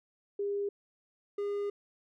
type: tone pair in turn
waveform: sine / triangle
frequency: 403.9 / 406.7 Hz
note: G#4 / G#4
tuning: -48 / -36 cents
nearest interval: unison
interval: 12 cents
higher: second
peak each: -30 / -29 dBFS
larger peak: second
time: 0.39-0.69 / 1.38-1.7 s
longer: second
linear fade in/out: 5 ms
effects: none